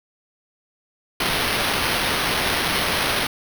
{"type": "noise with sample-and-hold", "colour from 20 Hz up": "white", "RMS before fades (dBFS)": -22, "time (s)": [1.2, 3.27], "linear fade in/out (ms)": 5, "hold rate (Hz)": 7350, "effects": []}